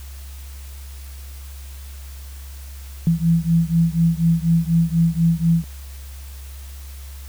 sine beating tone pair, 164.81 / 168.91 Hz, E3 / E3, 0 / +43 cents, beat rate 4.1 Hz, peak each -17 / -18 dBFS, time 3.07-5.64 s, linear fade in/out 0 ms, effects added 68 Hz sine -33 dBFS peak until 7.28 s + white hiss -45 dBFS RMS until 7.28 s

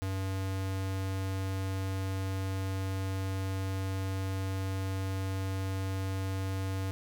square tone, 95.7 Hz, G2, 41 cents flat, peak -32 dBFS, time 0.02-6.91 s, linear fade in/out 0 ms, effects none

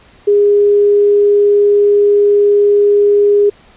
sine tone, 409.5 Hz, G#4, 24 cents flat, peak -6 dBFS, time 0.27-3.5 s, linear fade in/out 10 ms, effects pink hiss -45 dBFS RMS until 3.76 s + resampled to 8000 Hz

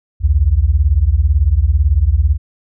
sine beating tone pair, 63 / 81 Hz, B1 / E2, +35 / -30 cents, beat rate 18 Hz, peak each -12 dBFS, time 0.2-2.38 s, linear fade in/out 50 ms, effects none

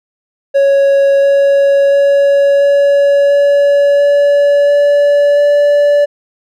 triangle tone with pitch steps, 554.4 / 557.9 / 561.5 / 565.1 / 568.7 / 572.3 / 575.9 / 579.6 Hz, C#5 / C#5 / C#5 / C#5 / C#5 / D5 / D5 / D5, 0 / +11 / +22 / +33 / +44 / -45 / -34 / -23 cents, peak -4 dBFS, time 0.54-6.06 s, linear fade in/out 20 ms, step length 690 ms, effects none

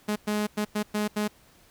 sawtooth tone bursts at uneven times, 210 Hz, G#3, 19 cents sharp, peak -21 dBFS, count 6, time 0.08-0.16 / 0.27-0.47 / 0.57-0.65 / 0.75-0.83 / 0.94-1.08 / 1.16-1.28 s, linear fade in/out 10 ms, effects pink hiss -58 dBFS RMS until 1.7 s

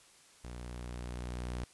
sawtooth tone with level ramp, 60.7 Hz, B1, 29 cents flat, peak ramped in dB -39 to -32 dBFS, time 0.44-1.64 s, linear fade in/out 0 ms, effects white hiss -61 dBFS RMS until 1.73 s + resampled to 24000 Hz

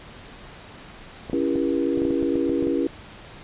clicks, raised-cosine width 2 ms, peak -18 dBFS, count 12, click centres 1.298 / 1.334 / 1.557 / 1.975 / 2.019 / 2.052 / 2.106 / 2.227 / 2.356 / 2.495 / 2.625 / 2.671 s
sine chord, C# diminished seventh, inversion none, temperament just, 277.2 / 332.6 / 399.1 / 479 Hz, C#4 / E4 / G4 / Bb4, 0 / +16 / +31 / +47 cents, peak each -24 / -24 / -28 / -28 dBFS, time 1.33-2.87 s, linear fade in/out 2 ms
effects pink hiss -43 dBFS RMS until 3.43 s + resampled to 8000 Hz

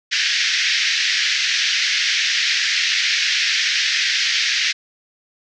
pink band-pass noise, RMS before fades -19 dBFS, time 0.11-4.73 s, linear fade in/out 20 ms, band 1700 to 5900 Hz, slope 48 dB/octave, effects none

